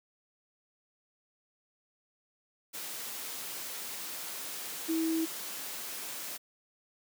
sine tone in noise, 324.1 Hz, E4, 29 cents flat, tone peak -27 dBFS, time 4.88-5.26 s, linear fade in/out 20 ms, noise white, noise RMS -40 dBFS, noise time 2.73-6.38 s, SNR +10 dB, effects high-pass 200 Hz 12 dB/octave

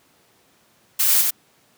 blue noise with echo, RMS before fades -18 dBFS, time 0.99-1.22 s, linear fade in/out 10 ms, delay 88 ms, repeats 1, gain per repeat -2 dB, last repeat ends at 1.308 s, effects pink hiss -58 dBFS RMS until 1.77 s + high-pass 150 Hz 12 dB/octave

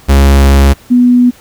45% pulse / sine tone pair in turn, 69 / 245.9 Hz, C#2 / B3, -7 / -7 cents, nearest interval octave + minor seventh, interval 2200 cents, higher second, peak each -3 dBFS, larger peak neither, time 0.08-0.74 / 0.9-1.31 s, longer first, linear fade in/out 20 ms, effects pink hiss -40 dBFS RMS until 1.4 s

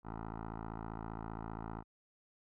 10% pulse tone with low-pass filter, 55.2 Hz, A1, 6 cents sharp, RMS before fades -44 dBFS, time 0.03-1.84 s, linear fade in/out 50 ms, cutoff 1100 Hz, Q 4.2, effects none

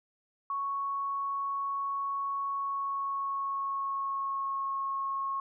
sine tone with pitch glide, 1108.7 to 1090.9 Hz, C#6 to C#6, 0 to -28 cents, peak -30 dBFS, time 0.5-5.4 s, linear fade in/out 2 ms, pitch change -28 cents, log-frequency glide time 2.48-4.77 s, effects none

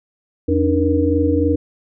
sine tone cluster, 85.3 / 284.4 / 307.7 / 474.6 Hz, F2 / C#4 / D#4 / A#4, -40 / +45 / -19 / +31 cents, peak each -19 dBFS, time 0.48-1.56 s, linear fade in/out 10 ms, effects none

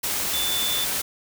sine tone in noise, 3514 Hz, A7, 3 cents flat, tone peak -25 dBFS, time 0.33-0.85 s, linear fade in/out 10 ms, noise white, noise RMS -26 dBFS, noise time 0.03-1.02 s, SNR -2 dB, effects none

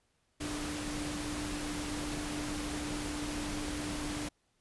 sine tone in noise, 296.9 Hz, D4, 19 cents sharp, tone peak -38 dBFS, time 0.4-4.29 s, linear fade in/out 10 ms, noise pink, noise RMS -39 dBFS, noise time 0.4-4.29 s, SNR -2 dB, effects pink hiss -75 dBFS RMS until 4.6 s + resampled to 24000 Hz

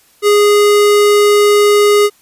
square tone, 413 Hz, G#4, 10 cents flat, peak -7 dBFS, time 0.22-2.1 s, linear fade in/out 50 ms, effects white hiss -50 dBFS RMS until 2.21 s + resampled to 32000 Hz

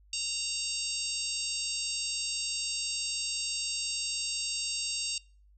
harmonic tone with a mistuned harmonic, 926 Hz, A#5, 12 cents flat, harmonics 3 / 4 / 5 / 6 / 7 / 8 / 9, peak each -37 / -42 / -36 / -40 / -42 / -39 / -41 dBFS, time 0.13-5.18 s, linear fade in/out 2 ms, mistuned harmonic 8, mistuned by +51 cents, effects noise-tail reverb RT60 0.4 s tail -24 dB re dry + added 50 Hz sine -57 dBFS peak until 5.57 s

